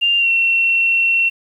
sine tone with pitch glide, 2794 to 2718 Hz, F7 to F7, 0 to -48 cents, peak -12 dBFS, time 0.01-1.3 s, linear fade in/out 20 ms, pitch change -48 cents, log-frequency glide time 0.18-0.29 s, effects 8-bit

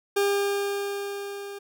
40% pulse tone with level ramp, 401.8 Hz, G4, 43 cents sharp, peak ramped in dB -19 to -35 dBFS, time 0.16-1.59 s, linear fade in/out 10 ms, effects none

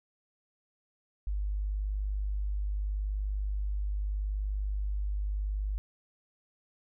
sine tone, 50.4 Hz, G1, 49 cents sharp, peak -29 dBFS, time 1.27-5.78 s, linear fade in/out 0 ms, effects none

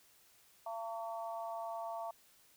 harmonic tone, 226.5 Hz, A#3, 50 cents flat, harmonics 3 / 4 / 5, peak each -41 / -44 / -48 dBFS, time 0.66-2.11 s, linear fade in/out 5 ms, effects white hiss -66 dBFS RMS until 2.56 s

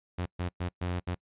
sawtooth tone bursts at uneven times, 89 Hz, F2, 33 cents sharp, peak -26 dBFS, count 5, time 0.18-0.26 / 0.39-0.49 / 0.6-0.69 / 0.81-1 / 1.07-1.15 s, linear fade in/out 10 ms, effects noise-tail reverb RT60 0.1 s tail -26 dB re dry + resampled to 8000 Hz

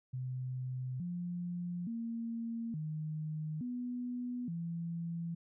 sine tone with pitch steps, 128.1 / 175.6 / 230.3 / 154.7 / 246.1 / 168.2 Hz, C3 / F3 / A#3 / D#3 / B3 / E3, -36 / +10 / -21 / -10 / -6 / +35 cents, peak -36 dBFS, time 0.13-5.35 s, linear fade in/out 10 ms, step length 870 ms, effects none

